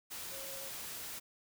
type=tone in noise; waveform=sine; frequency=543 Hz; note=C#5; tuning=36 cents flat; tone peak=-49 dBFS; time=0.31-0.7 s; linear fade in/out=20 ms; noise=white; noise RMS=-44 dBFS; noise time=0.1-1.2 s; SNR=-8 dB; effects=none